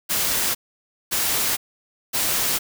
white noise bursts, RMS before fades -22 dBFS, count 3, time 0.09-2.59 s, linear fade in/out 20 ms, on 460 ms, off 560 ms, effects none

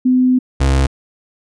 sine / 35% pulse tone pair in turn, 254 / 67.42 Hz, B3 / C#2, +49 / -48 cents, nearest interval octave + major seventh, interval 2297 cents, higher first, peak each -9 dBFS, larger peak neither, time 0.05-0.39 / 0.6-0.87 s, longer first, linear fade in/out 10 ms, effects resampled to 22050 Hz

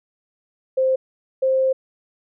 sine tone pair in turn, 523.3 / 526.3 Hz, C5 / C5, 0 / +10 cents, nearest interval unison, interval 10 cents, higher second, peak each -15 dBFS, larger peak neither, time 0.77-0.96 / 1.42-1.73 s, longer second, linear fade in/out 10 ms, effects none

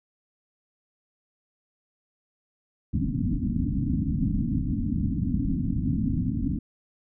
white low-pass noise, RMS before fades -26 dBFS, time 2.93-6.59 s, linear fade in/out 5 ms, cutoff 290 Hz, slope 96 dB/octave, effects none

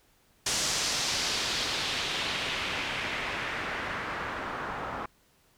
white noise with low-pass filter sweep, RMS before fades -32 dBFS, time 0.46-5.06 s, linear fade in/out 5 ms, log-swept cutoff 6700 to 1100 Hz, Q 1.5, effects pink hiss -65 dBFS RMS until 5.57 s

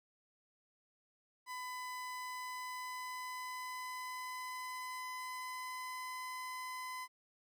30% pulse tone with pitch glide, 1004 to 1015.7 Hz, B5 to B5, +28 to +48 cents, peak -39 dBFS, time 1.46-7.08 s, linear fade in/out 50 ms, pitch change +20 cents, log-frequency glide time 2.07-6.23 s, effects 13-bit

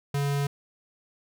square tone, 141.7 Hz, C#3, 38 cents sharp, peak -25 dBFS, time 0.14-0.47 s, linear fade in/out 5 ms, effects none

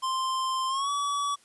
square tone with pitch glide, 1046.5 to 1141.2 Hz, C6 to C#6, 0 to +50 cents, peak -27 dBFS, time 0.02-1.36 s, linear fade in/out 20 ms, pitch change +150 cents, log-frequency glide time 0.68-0.9 s, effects white hiss -60 dBFS RMS until 1.44 s + resampled to 24000 Hz

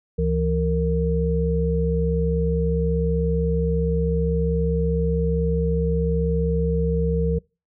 sine tone cluster, 70.5 / 165.9 / 460.3 Hz, C#2 / E3 / A#4, +30 / +11 / -22 cents, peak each -23 dBFS, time 0.18-7.39 s, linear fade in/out 10 ms, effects noise-tail reverb RT60 0.3 s tail -25 dB re dry

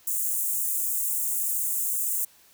white high-pass noise, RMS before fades -27 dBFS, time 0.07-2.25 s, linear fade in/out 5 ms, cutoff 7100 Hz, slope 48 dB/octave, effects white hiss -57 dBFS RMS until 2.53 s

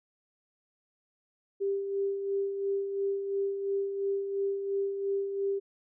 sine tone with tremolo, 395.4 Hz, G4, 15 cents sharp, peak -26 dBFS, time 1.6-5.6 s, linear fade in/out 20 ms, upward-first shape sine, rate 2.9 Hz, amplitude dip 50%, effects none

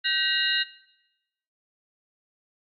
sine tone cluster, 1547 / 1907 / 2841 / 3787 / 4086 Hz, G6 / A#6 / F7 / A#7 / C8, -23 / +39 / +29 / +27 / -42 cents, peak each -29 dBFS, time 0.04-0.64 s, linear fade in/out 20 ms, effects noise-tail reverb RT60 0.9 s tail -18 dB re dry + AAC 48 kbps

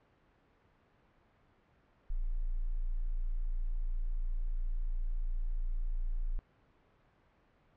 sine tone, 28.57 Hz, A#0, 34 cents flat, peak -30 dBFS, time 2.1-6.39 s, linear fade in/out 0 ms, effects pink hiss -68 dBFS RMS until 7.76 s + low-pass 2000 Hz 12 dB/octave

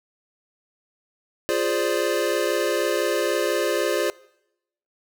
square chord, D half-diminished seventh, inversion first, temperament equal, 349.2 / 415.3 / 523.3 / 587.3 Hz, F4 / Ab4 / C5 / D5, 0 / 0 / 0 / 0 cents, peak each -27 dBFS, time 1.49-4.1 s, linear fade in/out 0 ms, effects noise-tail reverb RT60 0.8 s tail -22 dB re dry

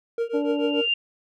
triangle tone with tremolo, 464.9 Hz, A#4, 5 cents flat, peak -18 dBFS, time 0.18-0.88 s, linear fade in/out 2 ms, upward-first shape triangle, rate 6.9 Hz, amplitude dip 100%
sine tone with exponential growth, 2794 Hz, F7, in tune, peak -18 dBFS, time 0.2-0.94 s, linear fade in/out 5 ms, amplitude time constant 160 ms
harmonic tone, 290 Hz, D4, 22 cents flat, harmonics 1 / 2 / 3, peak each -24 / -30 / -38 dBFS, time 0.33-0.82 s, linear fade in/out 20 ms
effects none

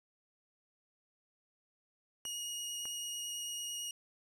20% pulse tone with vibrato, 2880 Hz, F#7, 47 cents flat, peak -33 dBFS, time 2.25-3.91 s, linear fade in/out 2 ms, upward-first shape triangle, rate 9 Hz, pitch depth 11 cents each way
clicks, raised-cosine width 0.5 ms, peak -35 dBFS, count 2, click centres 2.253 / 2.855 s
effects none

